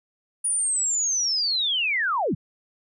sine linear sweep, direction down, 9700 to 103.83 Hz, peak -21 dBFS, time 0.44-2.35 s, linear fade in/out 10 ms, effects none

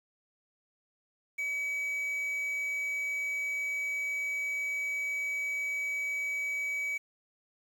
triangle tone with quantisation, 2277 Hz, C#7, 46 cents sharp, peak -29 dBFS, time 1.38-6.98 s, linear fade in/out 10 ms, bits 9, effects none

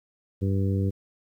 harmonic tone, 97.3 Hz, G2, 12 cents flat, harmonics 1 / 2 / 3 / 4 / 5, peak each -23 / -29 / -33 / -35 / -37 dBFS, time 0.41-0.91 s, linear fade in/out 20 ms, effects 10-bit

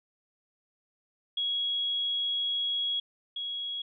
sine tone pair in turn, 3322 / 3322 Hz, G#7 / G#7, 0 / 0 cents, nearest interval unison, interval 0 cents, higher neither, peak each -27 / -32 dBFS, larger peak first, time 1.37-3 / 3.36-3.82 s, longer first, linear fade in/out 5 ms, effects none

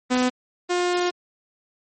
sawtooth tone pair in turn, 251.4 / 355.5 Hz, B3 / F4, +31 / +31 cents, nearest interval tritone, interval 600 cents, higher second, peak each -14 / -16 dBFS, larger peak first, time 0.1-0.3 / 0.69-1.11 s, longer second, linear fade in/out 20 ms, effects MP3 32 kbps

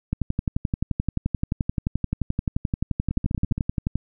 two click trains, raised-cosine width 5 ms, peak -10 / -14 dBFS, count 45 / 8, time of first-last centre 0.13-3.956 / 3.11-3.58 s, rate 11.5 / 14.9 Hz, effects none

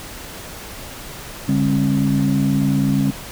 sine tone cluster, 142.9 / 201.8 / 270.3 Hz, D3 / G#3 / C#4, -47 / -49 / -44 cents, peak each -18 dBFS, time 1.48-3.11 s, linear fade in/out 10 ms, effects tanh soft clip ceiling -8 dBFS + pink hiss -34 dBFS RMS until 3.31 s

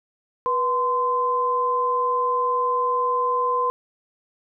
sine tone pair together, 488.7 / 1031 Hz, B4 / C6, -18 / -26 cents, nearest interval octave + minor second, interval 1292 cents, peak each -25 / -20 dBFS, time 0.46-3.7 s, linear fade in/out 0 ms, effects none

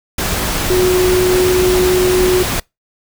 sine tone in noise, 366 Hz, F#4, 19 cents flat, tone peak -10 dBFS, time 0.7-2.43 s, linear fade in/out 5 ms, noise pink, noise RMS -18 dBFS, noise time 0.18-2.6 s, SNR +5 dB, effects noise-tail reverb RT60 0.2 s tail -26 dB re dry

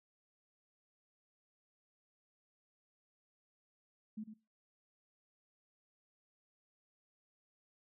sine tone with echo, 215.9 Hz, A3, 33 cents flat, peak -40 dBFS, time 4.17-4.24 s, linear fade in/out 10 ms, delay 100 ms, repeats 1, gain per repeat -8 dB, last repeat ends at 4.34 s, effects noise-tail reverb RT60 0.3 s tail -22 dB re dry

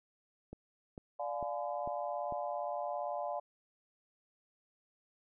click train, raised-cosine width 2 ms, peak -32 dBFS, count 5, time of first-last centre 0.53-2.324 s, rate 2.23 Hz
sine chord, D diminished seventh, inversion none, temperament just, 587.3 / 704.8 / 845.8 / 1014.9 Hz, D5 / F5 / Ab5 / Cb6, 0 / +16 / +31 / +47 cents, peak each -39 / -39 / -42 / -45 dBFS, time 1.19-3.4 s, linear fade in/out 10 ms
effects none

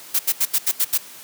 blue noise bursts, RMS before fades -18 dBFS, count 7, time 0.14-0.979 s, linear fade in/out 10 ms, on 53 ms, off 78 ms, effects white hiss -41 dBFS RMS until 1.23 s + high-pass 150 Hz 12 dB/octave

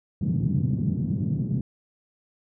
white band-pass noise, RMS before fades -25 dBFS, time 0.21-1.61 s, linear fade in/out 5 ms, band 110 to 190 Hz, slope 24 dB/octave, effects none

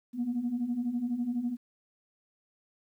sine beating tone pair, 233.1 / 245.1 Hz, A#3 / B3, 0 / -13 cents, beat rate 12 Hz, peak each -34 / -29 dBFS, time 0.13-1.57 s, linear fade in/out 50 ms, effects tanh soft clip ceiling -23 dBFS + 11-bit

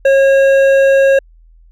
sine tone with hard clipping, 544 Hz, C#5, 33 cents flat, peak -8 dBFS, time 0.05-1.19 s, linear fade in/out 5 ms, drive 9 dB, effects added 41 Hz sine -41 dBFS peak until 1.71 s

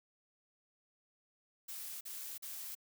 blue noise bursts, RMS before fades -45 dBFS, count 3, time 1.68-2.752 s, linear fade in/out 10 ms, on 330 ms, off 41 ms, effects none

